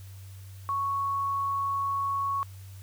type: tone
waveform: sine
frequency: 1108.7 Hz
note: C#6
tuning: in tune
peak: -26 dBFS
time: 0.69-2.43 s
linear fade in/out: 0 ms
effects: added 96 Hz sine -42 dBFS peak until 2.82 s + white hiss -56 dBFS RMS until 2.82 s